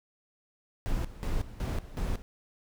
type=noise with tremolo; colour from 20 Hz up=brown; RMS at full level=-30 dBFS; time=0.86-2.22 s; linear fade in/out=0 ms; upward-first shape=square; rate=2.7 Hz; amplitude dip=80%; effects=none